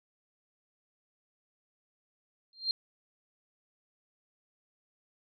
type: tone with exponential growth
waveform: sine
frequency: 4186 Hz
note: C8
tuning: in tune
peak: -23 dBFS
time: 2.53-2.71 s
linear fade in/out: 1 ms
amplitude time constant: 39 ms
effects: none